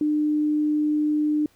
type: tone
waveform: sine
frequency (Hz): 301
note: D4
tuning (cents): +43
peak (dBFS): -19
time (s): 0.01-1.46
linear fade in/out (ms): 2
effects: pink hiss -61 dBFS RMS until 1.55 s